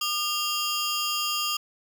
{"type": "ring-modulated tone", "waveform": "20% pulse", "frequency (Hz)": 2000, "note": "B6", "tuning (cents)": 21, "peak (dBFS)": -17, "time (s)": [0.01, 1.57], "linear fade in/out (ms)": 5, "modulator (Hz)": 790, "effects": []}